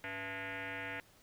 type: tone with frequency modulation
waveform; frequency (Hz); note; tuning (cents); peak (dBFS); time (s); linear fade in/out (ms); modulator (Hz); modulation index
sine; 103.83; G#2; 0; -39; 0.04-1; 0; 386; 6.1
effects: pink hiss -64 dBFS RMS until 1.22 s